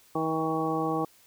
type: harmonic tone with a mistuned harmonic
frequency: 159.7 Hz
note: D#3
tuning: 45 cents sharp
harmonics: 1 / 2 / 3 / 4 / 5 / 6 / 7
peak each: -35 / -30 / -32 / -38 / -32 / -44 / -33 dBFS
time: 0.15-1.05 s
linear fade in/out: 5 ms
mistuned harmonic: 6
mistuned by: -17 cents
effects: white hiss -59 dBFS RMS until 1.26 s